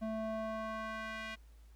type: tone with band-pass filter sweep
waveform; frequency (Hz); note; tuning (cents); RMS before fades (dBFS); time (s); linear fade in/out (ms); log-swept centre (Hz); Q
square; 220; A3; 0; -40; 0.01-1.36; 20; 450 to 2300; 1.5
effects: added 55 Hz sine -55 dBFS peak until 1.75 s + pink hiss -71 dBFS RMS until 1.75 s